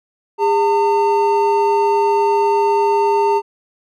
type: tone pair together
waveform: triangle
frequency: 406 / 904.1 Hz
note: G#4 / A5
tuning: -39 / +47 cents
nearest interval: octave + major second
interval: 1386 cents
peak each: -13 dBFS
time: 0.38-3.42 s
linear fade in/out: 50 ms
effects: none

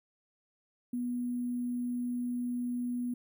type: tone with sample-and-hold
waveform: sine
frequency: 244.5 Hz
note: B3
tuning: 17 cents flat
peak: -31 dBFS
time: 0.93-3.14 s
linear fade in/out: 5 ms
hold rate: 11025 Hz
effects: none

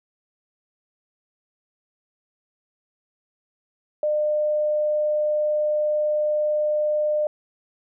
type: tone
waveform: sine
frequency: 603 Hz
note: D5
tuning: 46 cents sharp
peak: -19 dBFS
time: 4.03-7.27 s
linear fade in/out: 2 ms
effects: none

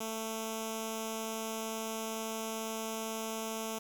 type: tone with notch filter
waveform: 5% pulse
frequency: 222.2 Hz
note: A3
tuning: 17 cents sharp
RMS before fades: -38 dBFS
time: 0-3.79 s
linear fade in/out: 10 ms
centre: 1800 Hz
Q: 0.66
effects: 9-bit

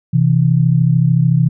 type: tone pair together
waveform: sine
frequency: 129.3 / 162.91 Hz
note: C3 / E3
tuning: -20 / -20 cents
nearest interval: major third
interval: 400 cents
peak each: -12 dBFS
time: 0.13-1.49 s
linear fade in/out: 10 ms
effects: none

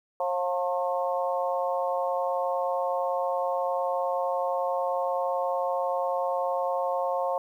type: harmonic tone with a mistuned harmonic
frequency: 179.6 Hz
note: F3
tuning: 49 cents sharp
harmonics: 3 / 4 / 5 / 6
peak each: -28 / -30 / -32 / -34 dBFS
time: 0.2-7.38 s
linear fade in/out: 2 ms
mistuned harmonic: 4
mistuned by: -26 cents
effects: 10-bit

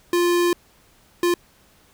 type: tone bursts at uneven times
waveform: square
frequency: 349.2 Hz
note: F4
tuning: in tune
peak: -17 dBFS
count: 2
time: 0.13-0.53 / 1.23-1.34 s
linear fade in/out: 2 ms
effects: pink hiss -56 dBFS RMS until 1.93 s

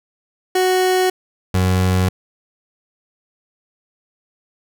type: tone pair in turn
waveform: 30% pulse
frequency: 370 / 92.5 Hz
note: F#4 / F#2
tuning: 0 / 0 cents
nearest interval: 2 octaves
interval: 2400 cents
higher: first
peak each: -11 dBFS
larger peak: neither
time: 0.55-1.1 / 1.54-2.09 s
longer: neither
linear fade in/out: 5 ms
effects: none

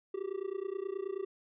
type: tone with amplitude modulation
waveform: triangle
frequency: 387.8 Hz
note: G4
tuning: 19 cents flat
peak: -29 dBFS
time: 0.14-1.25 s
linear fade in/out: 5 ms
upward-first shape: sine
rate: 29.4 Hz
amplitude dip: 95%
effects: resampled to 8000 Hz

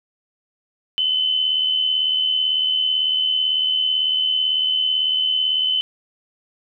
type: tone pair together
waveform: sine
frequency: 2960 / 3038 Hz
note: F#7 / F#7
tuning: 0 / +45 cents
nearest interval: unison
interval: 45 cents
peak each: -27 / -17 dBFS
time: 0.98-5.81 s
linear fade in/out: 0 ms
effects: none

